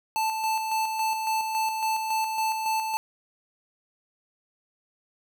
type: tone with tremolo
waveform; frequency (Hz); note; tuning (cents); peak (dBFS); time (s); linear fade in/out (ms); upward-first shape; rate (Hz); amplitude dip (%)
square; 880; A5; 0; -24; 0.16-2.97; 0; square; 3.6; 40
effects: none